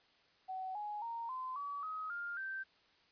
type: tone with pitch steps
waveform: sine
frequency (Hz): 753 / 835.5 / 927.1 / 1028.6 / 1141.3 / 1266.4 / 1405.1 / 1559.1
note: F#5 / G#5 / A#5 / C6 / D6 / D#6 / F6 / G6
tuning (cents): +30 / +10 / -10 / -30 / -50 / +30 / +10 / -10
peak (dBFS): -39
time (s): 0.48-2.64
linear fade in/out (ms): 20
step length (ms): 270
effects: white hiss -69 dBFS RMS until 3.11 s + resampled to 11025 Hz